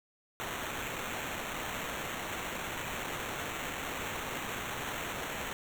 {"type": "noise with sample-and-hold", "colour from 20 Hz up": "white", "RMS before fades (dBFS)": -38, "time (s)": [0.4, 5.53], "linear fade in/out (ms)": 0, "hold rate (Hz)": 4900, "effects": []}